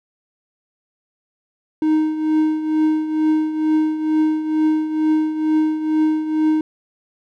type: tone with tremolo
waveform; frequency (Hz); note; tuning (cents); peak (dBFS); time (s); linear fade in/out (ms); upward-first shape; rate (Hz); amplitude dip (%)
triangle; 311.1; D#4; 0; -10; 1.82-6.61; 2; triangle; 2.2; 70
effects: none